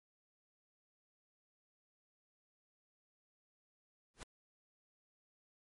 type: noise with exponential growth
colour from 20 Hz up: pink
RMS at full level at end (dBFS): -43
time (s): 4.14-4.23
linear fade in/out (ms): 0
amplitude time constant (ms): 19
effects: low-pass 11000 Hz 12 dB/octave + MP3 48 kbps